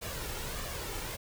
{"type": "noise with flanger", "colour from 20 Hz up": "pink", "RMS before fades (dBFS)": -38, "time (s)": [0.01, 1.17], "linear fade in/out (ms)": 20, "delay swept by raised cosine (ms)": [1.7, 2.27], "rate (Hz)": 1.6, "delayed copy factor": 0.5, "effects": []}